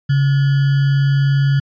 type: tone with sample-and-hold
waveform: sine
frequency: 138.59 Hz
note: C#3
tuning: in tune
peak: -11 dBFS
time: 0.09-1.6 s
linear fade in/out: 10 ms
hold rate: 1575 Hz
effects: resampled to 11025 Hz